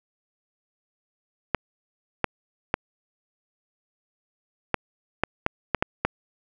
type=clicks; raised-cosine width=0.5 ms; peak=-5 dBFS; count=9; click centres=1.547 / 2.243 / 2.741 / 4.743 / 5.236 / 5.464 / 5.747 / 5.825 / 6.05 s; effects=none